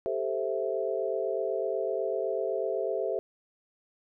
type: chord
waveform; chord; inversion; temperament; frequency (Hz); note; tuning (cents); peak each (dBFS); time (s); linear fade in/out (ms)
sine; A minor seventh; third; equal; 392 / 440 / 523.3 / 659.3; G4 / A4 / C5 / E5; 0 / 0 / 0 / 0; -33; 0.06-3.19; 0
effects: none